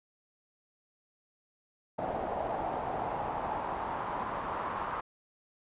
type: noise with band-pass filter sweep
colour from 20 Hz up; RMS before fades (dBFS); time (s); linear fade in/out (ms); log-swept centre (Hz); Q
brown; -35; 1.98-5.01; 10; 700 to 1100; 3.1
effects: resampled to 8000 Hz